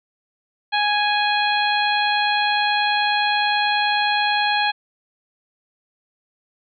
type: harmonic tone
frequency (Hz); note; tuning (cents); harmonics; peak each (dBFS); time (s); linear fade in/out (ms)
830.6; G#5; 0; 1 / 2 / 3 / 4 / 5; -20 / -23 / -25 / -26 / -27; 0.72-4.72; 20
effects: none